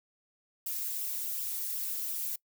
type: noise with flanger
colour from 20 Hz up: violet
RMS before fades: -35 dBFS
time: 0.66-2.36 s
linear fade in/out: 5 ms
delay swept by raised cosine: 0.45 to 5.75 ms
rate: 2.7 Hz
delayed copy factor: -0.95
effects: noise-tail reverb RT60 0.1 s tail -23 dB re dry